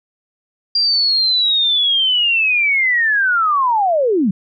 sine linear sweep, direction down, 4782 to 170.8 Hz, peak -12 dBFS, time 0.75-4.31 s, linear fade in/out 5 ms, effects none

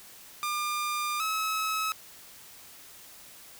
sawtooth tone pair in turn, 1200 / 1288.7 Hz, D6 / E6, +37 / -40 cents, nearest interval minor second, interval 123 cents, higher second, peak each -25 / -24 dBFS, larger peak second, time 0.43-1.2 / 1.2-1.92 s, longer first, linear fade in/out 0 ms, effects white hiss -50 dBFS RMS until 3.59 s

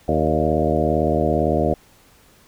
harmonic tone with a mistuned harmonic, 77.78 Hz, D#2, in tune, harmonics 1 / 2 / 3 / 4 / 5 / 6 / 7 / 8 / 9, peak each -25 / -25 / -25 / -25 / -25 / -25 / -25 / -25 / -25 dBFS, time 0.08-1.74 s, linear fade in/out 5 ms, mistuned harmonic 7, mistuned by +50 cents, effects pink hiss -53 dBFS RMS until 2.47 s

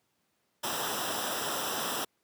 pink noise with comb filter, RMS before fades -33 dBFS, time 0.63-2.05 s, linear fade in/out 10 ms, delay 0.45 ms, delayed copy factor -0.75, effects pink hiss -75 dBFS RMS until 2.23 s + high-pass 150 Hz 12 dB/octave

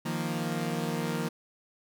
sawtooth chord, Eb suspended second, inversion none, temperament equal, 155.56 / 174.61 / 233.1 Hz, Eb3 / F3 / Bb3, 0 / 0 / 0 cents, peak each -30 dBFS, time 0.05-1.29 s, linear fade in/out 10 ms, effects none

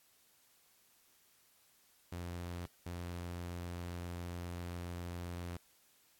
sawtooth tone bursts at uneven times, 87.4 Hz, F2, 2 cents sharp, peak -37 dBFS, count 2, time 2.12-2.66 / 2.86-5.57 s, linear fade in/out 5 ms, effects white hiss -69 dBFS RMS until 6.19 s + AAC 64 kbps

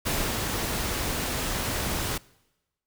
pink noise with ADSR envelope, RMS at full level -26 dBFS, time 0.05-2.18 s, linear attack 20 ms, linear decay 250 ms, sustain -3 dB, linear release 8 ms, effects noise-tail reverb RT60 1.0 s tail -23 dB re dry

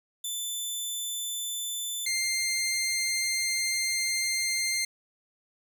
15% pulse tone pair in turn, 3520 / 2102 Hz, A7 / C7, 0 / +7 cents, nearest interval major sixth, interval 893 cents, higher first, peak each -24 / -20 dBFS, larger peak second, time 0.24-2.06 / 2.06-4.85 s, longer second, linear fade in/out 5 ms, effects none

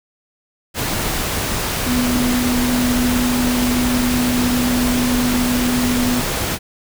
sine tone in noise, 246.9 Hz, B3, in tune, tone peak -16 dBFS, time 1.85-6.23 s, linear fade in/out 50 ms, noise pink, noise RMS -21 dBFS, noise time 0.74-6.59 s, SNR +2 dB, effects none

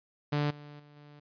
sawtooth tone with level steps, 146.83 Hz, D3, in tune, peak -23 / -42 / -50 / -47 dBFS, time 0.32-1.2 s, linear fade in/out 10 ms, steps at 0.5 / 0.79 / 0.96 s, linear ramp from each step 10 ms, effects resampled to 11025 Hz

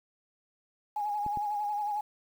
sine tone with vibrato, 830.6 Hz, G#5, in tune, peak -29 dBFS, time 0.96-2.01 s, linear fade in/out 5 ms, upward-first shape sine, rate 11 Hz, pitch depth 38 cents each way
clicks, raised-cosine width 3 ms, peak -28 dBFS, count 2, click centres 1.264 / 1.373 s
effects 9-bit

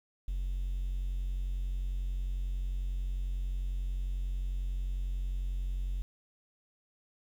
triangle tone, 45.57 Hz, F#1, 26 cents flat, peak -28 dBFS, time 0.28-6.02 s, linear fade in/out 0 ms, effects tanh soft clip ceiling -26 dBFS + 10-bit

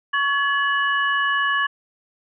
sine tone cluster, 1119 / 1704 / 2940 Hz, C#6 / G#6 / F#7, +16 / +44 / -12 cents, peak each -22 / -20 / -29 dBFS, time 0.13-1.67 s, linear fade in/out 10 ms, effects none

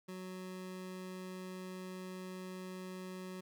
25% pulse tone, 185 Hz, F#3, in tune, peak -40 dBFS, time 0.08-3.41 s, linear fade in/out 10 ms, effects none

